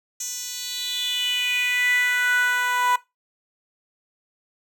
10% pulse tone with high-pass filter sweep, 494.1 Hz, B4, 1 cent sharp, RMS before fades -23 dBFS, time 0.2-2.96 s, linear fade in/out 5 ms, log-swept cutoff 6000 to 1000 Hz, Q 5.4, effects noise-tail reverb RT60 0.2 s tail -18 dB re dry

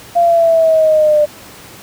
sine exponential sweep, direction down, 694 to 594 Hz, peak -7 dBFS, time 0.15-1.26 s, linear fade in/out 20 ms, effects pink hiss -36 dBFS RMS until 1.82 s + high-pass 80 Hz 12 dB/octave

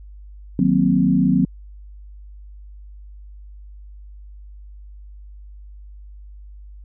sine chord, C half-diminished seventh, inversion first, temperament equal, 155.56 / 185 / 233.1 / 261.6 Hz, Eb3 / Gb3 / Bb3 / C4, 0 / 0 / 0 / 0 cents, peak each -22 / -17 / -21 / -18 dBFS, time 0.59-1.45 s, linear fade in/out 2 ms, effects added 50 Hz sine -37 dBFS peak until 6.84 s

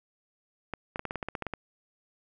clicks, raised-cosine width 0.5 ms, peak -18 dBFS, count 12, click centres 0.737 / 0.959 / 0.994 / 1.053 / 1.109 / 1.157 / 1.228 / 1.286 / 1.352 / 1.423 / 1.467 / 1.537 s, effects none

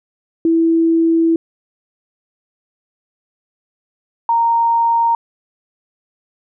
sine tone pair in turn, 329.2 / 927.4 Hz, E4 / A#5, -2 / -9 cents, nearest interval octave + tritone, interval 1793 cents, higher second, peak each -10 / -11 dBFS, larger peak first, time 0.45-1.36 / 4.29-5.15 s, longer first, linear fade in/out 2 ms, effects none

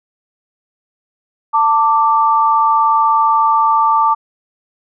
sine tone pair together, 892 / 1171.4 Hz, A5 / D6, +23 / -5 cents, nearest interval perfect fourth, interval 472 cents, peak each -12 dBFS, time 1.53-4.15 s, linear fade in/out 20 ms, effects none

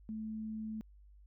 sine tone, 218.2 Hz, A3, 14 cents flat, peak -38 dBFS, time 0.09-0.81 s, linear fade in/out 0 ms, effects added 50 Hz sine -56 dBFS peak until 1.26 s

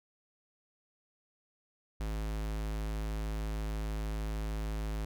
square tone, 53.2 Hz, G#1, 42 cents sharp, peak -34 dBFS, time 2-5.05 s, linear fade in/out 5 ms, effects none

